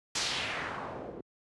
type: noise with low-pass filter sweep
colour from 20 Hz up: white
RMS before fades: -36 dBFS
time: 0.15-1.21 s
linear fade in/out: 5 ms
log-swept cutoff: 6200 to 360 Hz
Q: 1.6
effects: high-pass 60 Hz 12 dB/octave + resampled to 24000 Hz